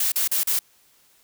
blue noise bursts, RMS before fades -22 dBFS, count 4, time 0-0.591 s, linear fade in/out 5 ms, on 120 ms, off 37 ms, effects white hiss -59 dBFS RMS until 1.23 s

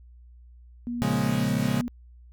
sine tone with pitch glide, 240 to 241.8 Hz, B3 to B3, -49 to -36 cents, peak -28 dBFS, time 0.87-1.88 s, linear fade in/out 0 ms, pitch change +13 cents, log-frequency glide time 1.28-1.56 s
40% pulse chord, Bb minor seventh, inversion none, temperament equal, 116.54 / 138.59 / 174.61 / 207.7 Hz, Bb2 / Db3 / F3 / Ab3, 0 / 0 / 0 / 0 cents, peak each -31 / -27 / -30 / -27 dBFS, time 1.02-1.81 s, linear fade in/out 0 ms
effects added 60 Hz sine -47 dBFS peak until 2.32 s

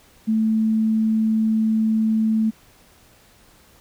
sine tone, 220 Hz, A3, in tune, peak -16 dBFS, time 0.27-2.51 s, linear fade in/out 20 ms, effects pink hiss -53 dBFS RMS until 3.8 s

